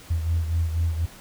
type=beating tone pair; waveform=sine; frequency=82.2 / 86.3 Hz; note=E2 / F2; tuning=-4 / -20 cents; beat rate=4.1 Hz; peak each=-21 / -28 dBFS; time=0.1-1.06 s; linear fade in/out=10 ms; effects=tanh soft clip ceiling -15 dBFS + pink hiss -46 dBFS RMS until 1.2 s